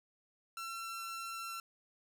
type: tone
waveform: sawtooth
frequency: 1351 Hz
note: E6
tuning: 42 cents sharp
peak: -37 dBFS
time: 0.57-1.6 s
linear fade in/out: 2 ms
effects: none